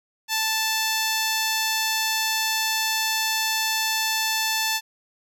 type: tone with notch filter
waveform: 5% pulse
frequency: 880 Hz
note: A5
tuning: in tune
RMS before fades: -24 dBFS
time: 0.28-4.81 s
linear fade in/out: 50 ms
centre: 9000 Hz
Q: 1.7
effects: none